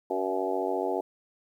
harmonic tone with a mistuned harmonic, 94.4 Hz, F#2, 35 cents sharp, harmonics 3 / 4 / 5 / 6 / 7 / 8 / 9, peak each -36 / -31 / -33 / -38 / -33 / -37 / -35 dBFS, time 0.1-1.01 s, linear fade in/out 5 ms, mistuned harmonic 6, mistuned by +21 cents, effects 10-bit

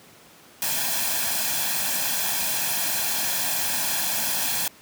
white noise with comb filter, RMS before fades -25 dBFS, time 0.62-4.68 s, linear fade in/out 2 ms, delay 1.2 ms, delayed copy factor +0.65, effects pink hiss -50 dBFS RMS until 4.81 s + high-pass 150 Hz 12 dB/octave

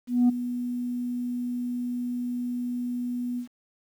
sine tone with ADSR envelope, 244.6 Hz, B3, 16 cents flat, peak -13 dBFS, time 0.07-3.48 s, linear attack 220 ms, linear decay 13 ms, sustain -14 dB, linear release 99 ms, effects tanh soft clip ceiling -15 dBFS + 9-bit

